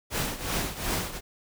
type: noise with tremolo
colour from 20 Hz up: pink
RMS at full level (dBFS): -27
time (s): 0.1-1.21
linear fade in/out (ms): 50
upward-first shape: triangle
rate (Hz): 2.7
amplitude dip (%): 80
effects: none